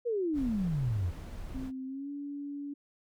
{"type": "exponential sweep", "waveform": "sine", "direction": "down", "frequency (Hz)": [495.4, 81.8], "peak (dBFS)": -28, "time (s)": [0.05, 1.11], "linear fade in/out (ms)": 20}
{"type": "noise", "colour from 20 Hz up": "brown", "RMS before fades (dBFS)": -41, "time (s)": [0.33, 1.72], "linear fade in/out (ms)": 50}
{"type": "tone with pitch glide", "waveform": "sine", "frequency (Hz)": [261.7, 285.4], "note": ["C4", "D4"], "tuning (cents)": [0, -49], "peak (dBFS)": -36, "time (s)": [1.54, 2.74], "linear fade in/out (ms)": 10, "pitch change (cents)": 151, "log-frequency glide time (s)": [1.86, 2.1]}
{"effects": []}